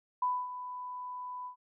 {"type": "tone with ADSR envelope", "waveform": "sine", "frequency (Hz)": 996, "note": "B5", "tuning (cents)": 14, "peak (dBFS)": -26, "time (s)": [0.22, 1.56], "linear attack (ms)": 5, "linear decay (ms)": 250, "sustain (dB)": -12, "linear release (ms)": 100, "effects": []}